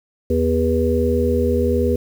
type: harmonic tone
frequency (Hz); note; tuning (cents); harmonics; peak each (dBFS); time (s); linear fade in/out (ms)
81; E2; -30; 1 / 3 / 5 / 6; -20 / -21 / -21 / -20; 0.3-1.96; 5
effects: 7-bit

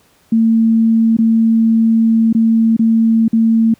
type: tone with dropouts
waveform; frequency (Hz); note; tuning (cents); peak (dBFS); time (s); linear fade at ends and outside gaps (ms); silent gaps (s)
sine; 225.5; A3; +43; -8; 0.32-3.74; 5; 1.168-1.186 / 2.328-2.348 / 2.766-2.792 / 3.281-3.33
effects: pink hiss -53 dBFS RMS until 3.79 s + high-pass 60 Hz 12 dB/octave

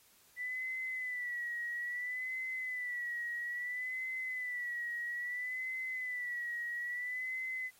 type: tone with vibrato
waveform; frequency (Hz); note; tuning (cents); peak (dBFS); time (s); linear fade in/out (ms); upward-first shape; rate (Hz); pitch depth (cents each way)
sine; 1972; B6; -3; -36; 0.36-7.71; 50; sine; 0.6; 64
effects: white hiss -65 dBFS RMS until 7.79 s + AAC 48 kbps

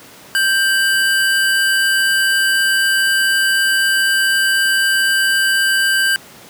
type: tone pair together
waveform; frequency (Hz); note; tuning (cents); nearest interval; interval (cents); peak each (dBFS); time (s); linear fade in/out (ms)
square; 1574 / 2971; G6 / F#7; +7 / +6; major seventh; 1099; -14 / -21; 0.35-6.16; 0
effects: pink hiss -40 dBFS RMS until 6.49 s + high-pass 150 Hz 12 dB/octave

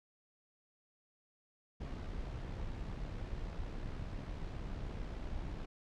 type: noise with amplitude modulation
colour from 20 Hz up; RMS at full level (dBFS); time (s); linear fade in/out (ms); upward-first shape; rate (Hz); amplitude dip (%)
brown; -40; 1.8-5.66; 10; sine; 66.6; 40
effects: low-pass 5000 Hz 12 dB/octave

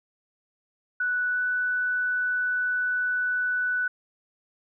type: tone with pitch glide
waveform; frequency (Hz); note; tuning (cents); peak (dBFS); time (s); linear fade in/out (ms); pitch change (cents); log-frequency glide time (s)
sine; 1480 to 1488.6; F#6 to F#6; 0 to +10; -23; 1-3.88; 5; +10; 1.31-1.39
effects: none

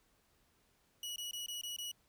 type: tone bursts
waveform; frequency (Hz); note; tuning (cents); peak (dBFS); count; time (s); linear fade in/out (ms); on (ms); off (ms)
sawtooth; 2921; F#7; -23; -37; 6; 1.03-1.915; 2; 130; 21
effects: pink hiss -73 dBFS RMS until 2.08 s

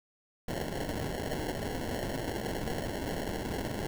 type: noise with sample-and-hold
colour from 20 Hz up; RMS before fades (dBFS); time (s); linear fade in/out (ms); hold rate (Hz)
white; -35; 0.48-3.87; 2; 1225
effects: none

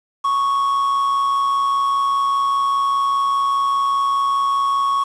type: tone with amplitude modulation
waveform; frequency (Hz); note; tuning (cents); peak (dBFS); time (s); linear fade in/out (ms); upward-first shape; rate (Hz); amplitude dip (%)
triangle; 1108.7; C#6; 0; -12; 0.24-5.04; 10; sine; 125; 35
effects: resampled to 24000 Hz + 7-bit

